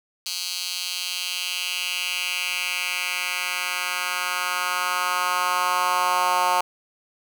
10% pulse tone with high-pass filter sweep, 180 Hz, F#3, 47 cents flat, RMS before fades -25 dBFS, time 0.26-6.61 s, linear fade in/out 2 ms, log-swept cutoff 4200 to 890 Hz, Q 2.3, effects none

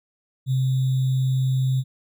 sine tone with sample-and-hold, 130.81 Hz, C3, in tune, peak -18 dBFS, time 0.46-1.84 s, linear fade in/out 50 ms, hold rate 3675 Hz, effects none

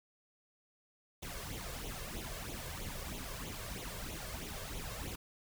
pink noise with flanger, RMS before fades -43 dBFS, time 1.22-5.16 s, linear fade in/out 10 ms, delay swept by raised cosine 0.29 to 1.89 ms, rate 3.1 Hz, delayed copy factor +0.7, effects none

